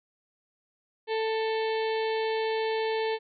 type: harmonic tone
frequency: 442.7 Hz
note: A4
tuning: 11 cents sharp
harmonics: 1 / 2 / 4 / 5 / 6 / 7 / 8 / 9 / 10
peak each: -27 / -33 / -39 / -41 / -43 / -44 / -45 / -46 / -47 dBFS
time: 1.07-3.19 s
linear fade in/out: 50 ms
effects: none